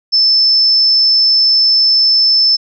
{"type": "tone", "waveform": "sine", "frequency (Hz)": 5274, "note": "E8", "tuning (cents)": 0, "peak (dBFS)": -7, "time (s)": [0.12, 2.57], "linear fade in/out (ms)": 20, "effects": []}